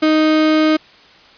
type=tone; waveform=35% pulse; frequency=311.1 Hz; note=D#4; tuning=in tune; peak=-9 dBFS; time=0.02-0.77 s; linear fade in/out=10 ms; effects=white hiss -45 dBFS RMS until 1.37 s + resampled to 11025 Hz